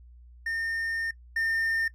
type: tone pair in turn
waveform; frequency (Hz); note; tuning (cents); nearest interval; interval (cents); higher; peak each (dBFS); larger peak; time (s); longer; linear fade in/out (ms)
triangle; 1820 / 1812.2; A#6 / A#6; -42 / -49; unison; 7; first; -26 / -23; second; 0.46-1.11 / 1.36-1.88; first; 5
effects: noise-tail reverb RT60 0.1 s tail -21 dB re dry + added 60 Hz sine -48 dBFS peak until 1.94 s